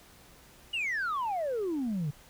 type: exponential sweep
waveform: sine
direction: down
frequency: 2946 to 138.59 Hz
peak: -27 dBFS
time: 0.73-2.11 s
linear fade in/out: 10 ms
effects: tanh soft clip ceiling -27 dBFS + pink hiss -56 dBFS RMS until 2.29 s